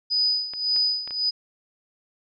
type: tone with tremolo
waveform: sine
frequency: 4978 Hz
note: D#8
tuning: in tune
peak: -18 dBFS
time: 0.1-1.31 s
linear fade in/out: 20 ms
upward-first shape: sine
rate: 1.8 Hz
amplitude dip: 80%
type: clicks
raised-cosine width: 0.3 ms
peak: -24 dBFS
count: 4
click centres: 0.536 / 0.763 / 1.076 / 1.108 s
effects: none